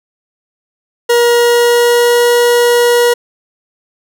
40% pulse tone with pitch glide, 476 to 479.9 Hz, A#4 to B4, +36 to -50 cents, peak -6 dBFS, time 1.09-3.14 s, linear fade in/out 10 ms, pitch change +14 cents, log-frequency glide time 1.34-2.28 s, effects none

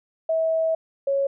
sine tone pair in turn, 647 / 552.5 Hz, E5 / C#5, -32 / -6 cents, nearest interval minor third, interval 274 cents, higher first, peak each -19 dBFS, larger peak neither, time 0.29-0.75 / 1.07-1.27 s, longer first, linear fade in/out 5 ms, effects none

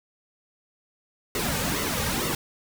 pink noise with flanger, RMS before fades -27 dBFS, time 1.35-2.35 s, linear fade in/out 2 ms, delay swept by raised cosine 1.2 to 3 ms, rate 2.2 Hz, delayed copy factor -0.7, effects none

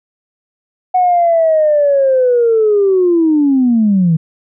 sine linear sweep, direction down, 740 to 155.56 Hz, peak -7 dBFS, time 0.94-4.17 s, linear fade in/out 10 ms, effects tanh soft clip ceiling -3 dBFS

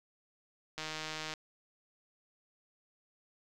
click train, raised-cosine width 0.2 ms, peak -22 dBFS, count 88, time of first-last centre 0.78-1.338 s, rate 156 Hz, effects none

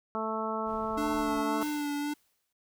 harmonic tone, 220 Hz, A3, in tune, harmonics 1 / 2 / 3 / 4 / 5 / 6, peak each -37 / -37 / -37 / -37 / -37 / -37 dBFS, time 0.15-1.63 s, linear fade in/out 0 ms
brown noise, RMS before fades -48 dBFS, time 0.65-1.43 s, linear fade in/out 50 ms
square tone with vibrato, 293.7 Hz, D4, in tune, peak -31 dBFS, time 0.97-2.14 s, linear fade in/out 10 ms, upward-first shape sine, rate 1.8 Hz, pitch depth 29 cents each way
white noise with exponential decay, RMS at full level -43 dBFS, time 1.61-2.53 s, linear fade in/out 5 ms, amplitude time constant 200 ms
effects none

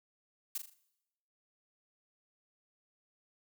blue noise with echo, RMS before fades -36 dBFS, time 0.55-0.58 s, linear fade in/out 5 ms, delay 40 ms, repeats 4, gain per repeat -7 dB, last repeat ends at 0.74 s, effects noise-tail reverb RT60 0.9 s tail -20 dB re dry

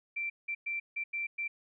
sine tone bursts at uneven times, 2349 Hz, D7, in tune, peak -32 dBFS, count 6, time 0.16-0.3 / 0.48-0.55 / 0.66-0.8 / 0.96-1.04 / 1.13-1.27 / 1.38-1.48 s, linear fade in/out 10 ms, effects none

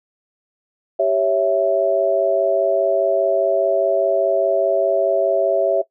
sine chord, C# diminished, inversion second, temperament equal, 392 / 554.4 / 659.3 Hz, G4 / C#5 / E5, 0 / 0 / 0 cents, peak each -22 / -18 / -16 dBFS, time 0.99-5.82 s, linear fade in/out 10 ms, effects noise-tail reverb RT60 0.1 s tail -18 dB re dry

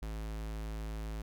square tone, 53.9 Hz, A1, 35 cents flat, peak -38 dBFS, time 0.02-1.22 s, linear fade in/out 5 ms, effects none

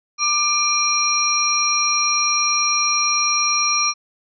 sine tone cluster, 1179 / 2401 / 4141 / 5630 Hz, D6 / D7 / C8 / F8, +6 / +38 / -19 / +13 cents, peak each -21 / -23 / -25 / -19 dBFS, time 0.18-3.94 s, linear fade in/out 50 ms, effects none

